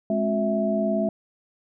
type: tone cluster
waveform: sine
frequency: 209.5 / 267.1 / 362.9 / 656 Hz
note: G#3 / C4 / F#4 / E5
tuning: +15 / +36 / -34 / -9 cents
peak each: -24 / -31 / -31 / -24 dBFS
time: 0.1-1.09 s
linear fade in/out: 2 ms
effects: none